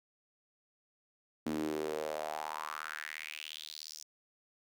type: tone with high-pass filter sweep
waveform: sawtooth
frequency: 77 Hz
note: D#2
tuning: 17 cents flat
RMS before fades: -40 dBFS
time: 1.46-4.03 s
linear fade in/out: 5 ms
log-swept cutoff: 250 to 5900 Hz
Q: 4.5
effects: none